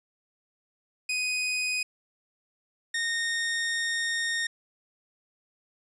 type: tone pair in turn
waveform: sawtooth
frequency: 2496 / 1845.2 Hz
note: D#7 / A#6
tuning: +5 / -18 cents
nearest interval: perfect fourth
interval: 523 cents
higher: first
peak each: -23 dBFS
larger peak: neither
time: 1.09-1.83 / 2.94-4.47 s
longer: second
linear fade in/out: 5 ms
effects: resampled to 22050 Hz